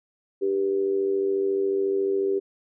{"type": "tone with amplitude modulation", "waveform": "sine", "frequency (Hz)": 392, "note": "G4", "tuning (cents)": 0, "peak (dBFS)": -18, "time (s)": [0.41, 2.4], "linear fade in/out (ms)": 20, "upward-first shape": "sine", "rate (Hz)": 94.1, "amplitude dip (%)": 65, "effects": []}